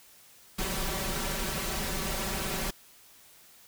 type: noise with comb filter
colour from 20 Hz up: pink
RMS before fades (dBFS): -32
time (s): 0.58-2.71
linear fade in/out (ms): 10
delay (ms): 5.2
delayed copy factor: +0.95
effects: white hiss -56 dBFS RMS until 3.67 s